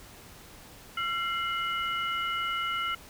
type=tone cluster; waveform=sine; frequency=1362 / 2106 / 2933 Hz; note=F6 / C7 / F#7; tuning=-44 / +11 / -16 cents; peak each=-30 / -35 / -35 dBFS; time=0.97-2.95 s; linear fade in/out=5 ms; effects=pink hiss -50 dBFS RMS until 3.09 s